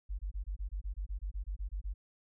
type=tone bursts; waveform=sine; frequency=48.16 Hz; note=G1; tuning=30 cents flat; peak=-34 dBFS; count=15; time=0.09-1.94 s; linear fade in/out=20 ms; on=100 ms; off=25 ms; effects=none